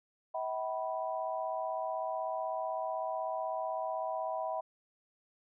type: tone cluster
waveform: sine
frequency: 643 / 759 / 984 Hz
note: E5 / F#5 / B5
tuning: -43 / +44 / -7 cents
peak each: -36 / -38 / -39 dBFS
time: 0.34-4.61 s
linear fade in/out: 10 ms
effects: none